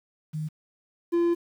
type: tone pair in turn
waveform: sine / triangle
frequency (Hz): 154.8 / 342.5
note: D#3 / F4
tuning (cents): -9 / -34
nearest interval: octave + major second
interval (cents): 1375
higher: second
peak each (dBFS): -28 / -18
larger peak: second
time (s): 0.33-0.49 / 1.12-1.35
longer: second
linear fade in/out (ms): 20
effects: 9-bit